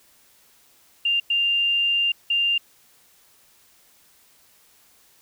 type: tone bursts at uneven times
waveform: sine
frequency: 2794 Hz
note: F7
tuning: in tune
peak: -18 dBFS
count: 3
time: 1.05-1.2 / 1.3-2.12 / 2.3-2.58 s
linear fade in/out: 5 ms
effects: white hiss -57 dBFS RMS until 5.21 s